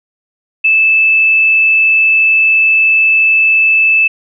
sine tone with frequency modulation, 2626 Hz, E7, 7 cents flat, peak -6 dBFS, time 0.64-4.08 s, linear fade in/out 10 ms, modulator 43 Hz, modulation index 0.22, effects none

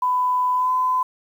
sine tone with pitch glide, 1000 to 1014.5 Hz, B5 to B5, +21 to +46 cents, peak -17 dBFS, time 0.02-1.03 s, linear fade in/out 5 ms, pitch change +25 cents, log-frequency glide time 0.53-0.71 s, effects 8-bit

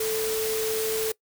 sine tone in noise, 440 Hz, A4, in tune, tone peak -25 dBFS, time 0-1.12 s, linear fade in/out 5 ms, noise white, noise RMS -31 dBFS, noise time 0-1.12 s, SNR +3 dB, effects noise-tail reverb RT60 0.1 s tail -22 dB re dry

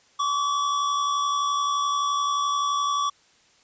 square tone pair together, 1073 / 1144.6 Hz, C6 / D6, +43 / -45 cents, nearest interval minor second, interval 112 cents, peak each -34 / -23 dBFS, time 0.19-3.1 s, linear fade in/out 10 ms, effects white hiss -59 dBFS RMS until 3.63 s + resampled to 16000 Hz

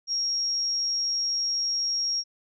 sine tone, 5588 Hz, F8, in tune, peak -24 dBFS, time 0.07-2.24 s, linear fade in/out 50 ms, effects none

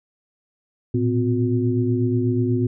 sine tone cluster, 113.4 / 121.6 / 255.3 / 361.2 Hz, A#2 / B2 / C4 / F#4, -47 / -26 / -42 / -42 cents, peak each -21 / -28 / -22 / -24 dBFS, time 0.94-2.67 s, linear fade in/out 5 ms, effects none

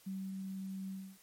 sine tone with ADSR envelope, 191.6 Hz, G3, 39 cents flat, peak -37 dBFS, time 0.06-1.18 s, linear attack 13 ms, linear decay 250 ms, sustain -2 dB, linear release 260 ms, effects white hiss -63 dBFS RMS until 1.22 s + MP3 64 kbps

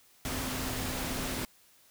sine tone in noise, 257.2 Hz, C4, 30 cents flat, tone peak -40 dBFS, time 0.25-1.45 s, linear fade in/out 0 ms, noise pink, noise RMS -35 dBFS, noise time 0.25-1.45 s, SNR -8 dB, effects white hiss -62 dBFS RMS until 1.9 s

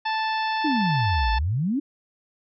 harmonic tone, 879 Hz, A5, 2 cents flat, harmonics 1 / 2 / 3 / 4 / 5 / 6, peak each -24 / -30 / -34 / -36 / -38 / -40 dBFS, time 0.05-1.39 s, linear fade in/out 10 ms
sine exponential two-way sweep, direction down then up, 323.6 to 52.9 to 303.3 Hz, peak -21 dBFS, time 0.64-1.8 s, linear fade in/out 10 ms, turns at 1.32 s
effects none

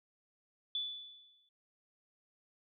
sine tone with exponential decay, 3469 Hz, A7, 25 cents flat, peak -32 dBFS, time 0.75-1.49 s, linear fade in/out 2 ms, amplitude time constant 160 ms, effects none

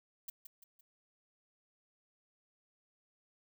violet noise with echo, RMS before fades -43 dBFS, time 0.28-0.3 s, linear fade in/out 5 ms, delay 170 ms, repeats 3, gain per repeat -7 dB, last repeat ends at 0.81 s, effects none

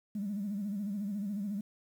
sine tone with vibrato, 202.8 Hz, G#3, 41 cents flat, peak -32 dBFS, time 0.15-1.61 s, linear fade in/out 5 ms, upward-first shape sine, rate 14 Hz, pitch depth 92 cents each way, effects tanh soft clip ceiling -28 dBFS + 10-bit

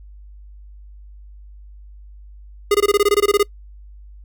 square tone bursts, 410.2 Hz, G#4, 21 cents flat, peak -12 dBFS, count 13, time 2.71-3.43 s, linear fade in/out 5 ms, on 36 ms, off 21 ms, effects noise-tail reverb RT60 0.1 s tail -24 dB re dry + added 50 Hz sine -38 dBFS peak until 4.24 s

